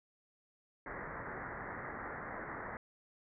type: low-pass noise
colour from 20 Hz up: white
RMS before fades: -44 dBFS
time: 0.86-2.77 s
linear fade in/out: 2 ms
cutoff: 2000 Hz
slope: 96 dB/octave
effects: none